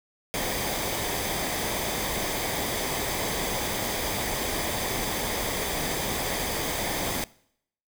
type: noise with comb filter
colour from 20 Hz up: pink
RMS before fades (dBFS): -29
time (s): 0.34-7.24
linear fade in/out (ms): 0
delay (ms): 0.72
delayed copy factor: -0.5
effects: noise-tail reverb RT60 0.7 s tail -22 dB re dry